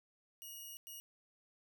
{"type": "tone bursts at uneven times", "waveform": "5% pulse", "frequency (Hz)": 2885, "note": "F#7", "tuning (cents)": -44, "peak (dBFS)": -39, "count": 2, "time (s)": [[0.42, 0.77], [0.87, 1]], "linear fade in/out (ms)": 0, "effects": []}